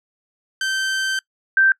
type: tone pair in turn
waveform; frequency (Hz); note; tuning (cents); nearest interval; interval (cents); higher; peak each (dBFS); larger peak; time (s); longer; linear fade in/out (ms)
sawtooth / sine; 1553 / 1563.8; G6 / G6; -17 / -5; unison; 12; second; -16 / -11; second; 0.61-1.19 / 1.57-1.72; first; 2
effects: noise-tail reverb RT60 0.1 s tail -24 dB re dry + low-pass 8000 Hz 12 dB/octave